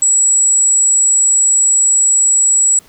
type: tone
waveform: sine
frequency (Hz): 7780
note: B8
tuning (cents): -27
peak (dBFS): -7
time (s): 0.02-2.79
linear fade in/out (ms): 2
effects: tanh soft clip ceiling -3 dBFS + pink hiss -46 dBFS RMS until 2.88 s